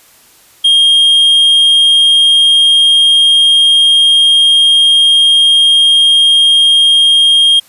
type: tone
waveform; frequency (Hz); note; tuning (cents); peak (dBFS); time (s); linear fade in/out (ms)
triangle; 3230; G#7; -49; -3; 0.64-7.6; 10
effects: white hiss -44 dBFS RMS until 7.68 s + resampled to 32000 Hz